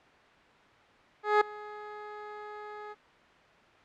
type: tone with ADSR envelope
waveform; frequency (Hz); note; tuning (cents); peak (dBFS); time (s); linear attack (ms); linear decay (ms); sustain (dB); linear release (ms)
15% pulse; 419.9; G#4; +19; -12; 1.23-2.95; 180; 6; -22; 32
effects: white hiss -57 dBFS RMS until 3.84 s + low-pass 2000 Hz 12 dB/octave